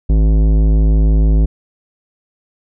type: tone with tanh clipping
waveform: sine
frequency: 53.1 Hz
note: G#1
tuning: 39 cents sharp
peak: -10 dBFS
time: 0.09-1.46 s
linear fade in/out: 10 ms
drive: 15 dB
effects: none